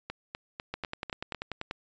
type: two click trains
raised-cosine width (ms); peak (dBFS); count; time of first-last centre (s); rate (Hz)
0.3; -18 / -20; 11 / 6; 0.74-1.711 / 0.1-1.347; 10.3 / 4.01
effects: resampled to 16000 Hz